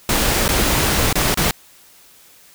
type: noise with dropouts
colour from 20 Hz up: pink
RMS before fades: -17 dBFS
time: 0.09-1.51 s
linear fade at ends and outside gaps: 1 ms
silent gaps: 0.48-0.489 / 1.128-1.155 / 1.343-1.373 s
effects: white hiss -48 dBFS RMS until 2.54 s